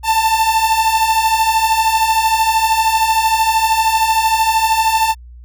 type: beating tone pair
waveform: 45% pulse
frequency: 879 / 892 Hz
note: A5 / A5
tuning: -2 / +23 cents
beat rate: 13 Hz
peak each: -18 / -13 dBFS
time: 0.03-5.15 s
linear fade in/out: 50 ms
effects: added 60 Hz sine -34 dBFS peak until 5.44 s